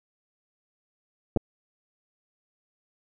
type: clicks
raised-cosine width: 2 ms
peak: -11 dBFS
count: 2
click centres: 1.363 / 1.372 s
effects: none